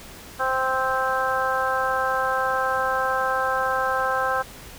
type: harmonic tone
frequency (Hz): 261.6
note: C4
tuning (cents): 0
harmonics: 2 / 3 / 4 / 5 / 6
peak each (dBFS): -27 / -27 / -27 / -27 / -27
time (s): 0.39-4.43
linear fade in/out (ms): 20
effects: pink hiss -42 dBFS RMS until 4.78 s